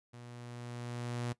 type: tone with level ramp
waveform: sawtooth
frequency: 120.7 Hz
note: B2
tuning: 39 cents flat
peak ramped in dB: -45 to -30 dBFS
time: 0.13-1.33 s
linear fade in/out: 10 ms
effects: noise-tail reverb RT60 0.1 s tail -18 dB re dry + resampled to 24000 Hz